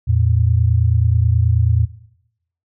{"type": "tone pair together", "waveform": "sine", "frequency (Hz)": [84.47, 113.8], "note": ["E2", "A#2"], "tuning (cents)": [43, -41], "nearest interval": "perfect fourth", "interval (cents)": 516, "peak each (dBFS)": -15, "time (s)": [0.07, 1.86], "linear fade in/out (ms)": 20, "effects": ["noise-tail reverb RT60 0.8 s tail -18 dB re dry"]}